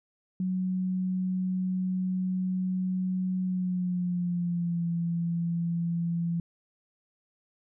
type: tone with pitch glide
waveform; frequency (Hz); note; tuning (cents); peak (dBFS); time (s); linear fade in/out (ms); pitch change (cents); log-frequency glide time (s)
sine; 185 to 169.65; F#3 to F3; 0 to -50; -26; 0.4-6.4; 2; -150; 3.42-4.87
effects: none